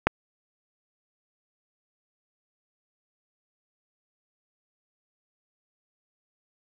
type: click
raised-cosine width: 0.5 ms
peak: -3 dBFS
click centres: 0.07 s
effects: none